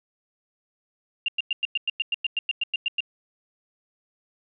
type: tone bursts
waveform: sine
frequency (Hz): 2792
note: F7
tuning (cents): -1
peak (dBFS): -21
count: 15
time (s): 1.26-3.005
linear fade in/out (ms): 2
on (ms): 23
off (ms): 100
effects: none